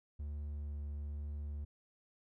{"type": "tone with vibrato", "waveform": "triangle", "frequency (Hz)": 73.1, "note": "D2", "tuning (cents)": -7, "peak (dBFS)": -37, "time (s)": [0.19, 1.65], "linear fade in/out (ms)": 10, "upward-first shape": "triangle", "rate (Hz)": 1.1, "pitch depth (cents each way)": 10, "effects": []}